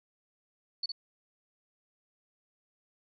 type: tone with echo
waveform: sine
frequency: 4470 Hz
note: C#8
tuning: 14 cents sharp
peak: -30 dBFS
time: 0.83-0.86 s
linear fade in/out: 5 ms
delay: 60 ms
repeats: 1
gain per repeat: -4 dB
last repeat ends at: 0.92 s
effects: none